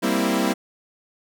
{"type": "chord", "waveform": "sawtooth", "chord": "C dominant seventh", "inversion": "second", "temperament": "equal", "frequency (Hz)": [196, 233.1, 261.6, 329.6], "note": ["G3", "Bb3", "C4", "E4"], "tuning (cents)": [0, 0, 0, 0], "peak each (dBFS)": -21, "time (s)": [0.02, 0.54], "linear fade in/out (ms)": 20, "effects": []}